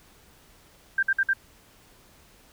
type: tone bursts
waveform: sine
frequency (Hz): 1579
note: G6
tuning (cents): +12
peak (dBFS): -19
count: 4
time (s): 0.98-1.334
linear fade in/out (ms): 5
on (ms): 48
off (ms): 54
effects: pink hiss -56 dBFS RMS until 2.52 s